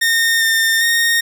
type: tone with pitch steps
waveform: sawtooth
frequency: 1833 / 1811 / 1849 Hz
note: A#6 / A6 / A#6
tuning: -30 / +49 / -15 cents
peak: -9 dBFS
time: 0.01-1.21 s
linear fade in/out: 10 ms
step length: 400 ms
effects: none